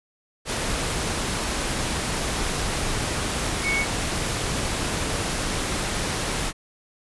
sine tone in noise, 2217 Hz, C#7, in tune, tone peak -22 dBFS, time 3.62-3.86 s, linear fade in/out 50 ms, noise pink, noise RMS -26 dBFS, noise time 0.45-6.53 s, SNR +1 dB, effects resampled to 24000 Hz

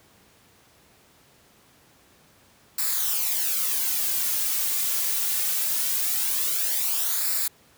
blue noise with flanger, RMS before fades -25 dBFS, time 2.78-7.48 s, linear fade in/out 5 ms, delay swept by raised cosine 0.32 to 3.22 ms, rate 0.22 Hz, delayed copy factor -0.65, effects pink hiss -57 dBFS RMS until 7.77 s + high-pass 80 Hz 12 dB/octave

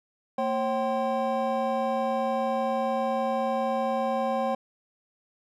triangle tone cluster, 228.3 / 540 / 770 / 1044 Hz, A#3 / C#5 / G5 / C6, -36 / -45 / -31 / -4 cents, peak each -30 / -26 / -27 / -32 dBFS, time 0.38-4.55 s, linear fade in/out 5 ms, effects none

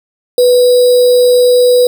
sine tone with sample-and-hold, 494.4 Hz, B4, 2 cents sharp, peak -4 dBFS, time 0.38-1.87 s, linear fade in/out 2 ms, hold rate 4410 Hz, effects none

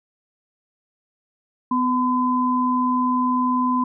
sine tone pair together, 250.7 / 1015 Hz, B3 / B5, +26 / +47 cents, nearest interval 2 octaves, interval 2421 cents, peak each -20 dBFS, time 1.71-3.84 s, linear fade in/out 5 ms, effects none

